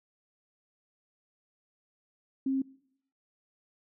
sine tone, 267.7 Hz, C4, 40 cents sharp, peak -26 dBFS, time 2.46-2.62 s, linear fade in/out 5 ms, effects noise-tail reverb RT60 0.7 s tail -22 dB re dry

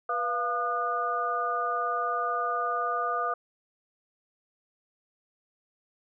sine tone cluster, 488.5 / 694 / 1216 / 1465 Hz, B4 / F5 / D#6 / F#6, -19 / -11 / -40 / -18 cents, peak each -35 / -32 / -28 / -37 dBFS, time 0.09-3.34 s, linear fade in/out 5 ms, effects none

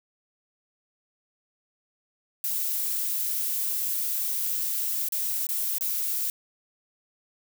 violet noise with dropouts, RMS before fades -28 dBFS, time 2.44-6.3 s, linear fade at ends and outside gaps 1 ms, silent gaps 5.087-5.122 / 5.468-5.489 / 5.783-5.809 s, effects none

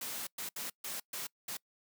white noise bursts at uneven times, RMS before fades -40 dBFS, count 6, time 0.01-0.27 / 0.38-0.49 / 0.56-0.7 / 0.84-1 / 1.13-1.27 / 1.48-1.57 s, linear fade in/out 5 ms, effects noise-tail reverb RT60 0.1 s tail -24 dB re dry + high-pass 150 Hz 12 dB/octave

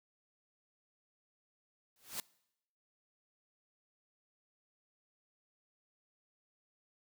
white noise with exponential growth, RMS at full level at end -36 dBFS, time 1.96-2.2 s, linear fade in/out 1 ms, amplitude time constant 51 ms, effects noise-tail reverb RT60 0.8 s tail -23 dB re dry

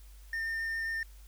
triangle tone with vibrato, 1812 Hz, A#6, 50 cents flat, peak -30 dBFS, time 0.33-1.03 s, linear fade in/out 2 ms, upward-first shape sine, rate 7.4 Hz, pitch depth 8 cents each way, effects added 50 Hz sine -49 dBFS peak until 1.27 s + white hiss -62 dBFS RMS until 1.27 s

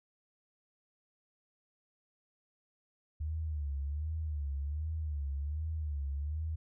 sine tone with vibrato, 74.4 Hz, D2, 23 cents sharp, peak -33 dBFS, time 3.2-6.56 s, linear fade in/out 10 ms, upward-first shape sine, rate 1.3 Hz, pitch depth 120 cents each way, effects none

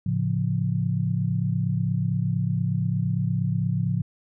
sine chord, A augmented, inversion none, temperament equal, 110 / 138.59 / 174.61 Hz, A2 / C#3 / E#3, 0 / 0 / 0 cents, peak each -26 dBFS, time 0.06-4.02 s, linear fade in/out 5 ms, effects none

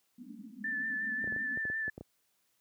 pink band-pass noise, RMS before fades -48 dBFS, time 0.18-1.58 s, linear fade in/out 5 ms, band 200 to 280 Hz, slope 96 dB/octave
sine tone with vibrato, 1760 Hz, A6, in tune, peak -32 dBFS, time 0.64-1.9 s, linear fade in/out 5 ms, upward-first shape sine, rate 5.5 Hz, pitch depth 25 cents each way
clicks, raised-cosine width 2 ms, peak -30 dBFS, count 10, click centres 1.242 / 1.275 / 1.324 / 1.363 / 1.574 / 1.653 / 1.7 / 1.88 / 1.979 / 2.01 s
effects white hiss -75 dBFS RMS until 2.6 s + high-pass 60 Hz 12 dB/octave

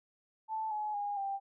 sine tone with pitch steps, 878 / 847.1 / 817.3 / 788.6 Hz, A5 / G#5 / G#5 / G5, -4 / +34 / -28 / +10 cents, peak -33 dBFS, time 0.48-1.4 s, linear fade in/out 50 ms, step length 230 ms, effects none

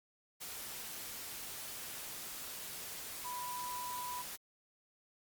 sine tone in noise, 987.8 Hz, B5, in tune, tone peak -40 dBFS, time 3.24-4.23 s, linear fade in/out 20 ms, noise white, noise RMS -45 dBFS, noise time 0.4-4.37 s, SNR +2 dB, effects Opus 48 kbps

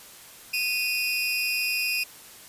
30% pulse tone pair together, 2489 / 2722 Hz, D#7 / F7, 0 / -45 cents, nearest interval major second, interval 155 cents, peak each -23 / -28 dBFS, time 0.53-2.04 s, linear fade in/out 10 ms, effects white hiss -47 dBFS RMS until 2.48 s + resampled to 32000 Hz

